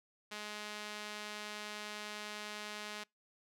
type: tone with band-pass filter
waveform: sawtooth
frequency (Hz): 210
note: G#3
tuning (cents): +19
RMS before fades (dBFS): -45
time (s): 0.31-3.04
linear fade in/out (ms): 10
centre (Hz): 3300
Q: 0.64
effects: noise-tail reverb RT60 0.2 s tail -26 dB re dry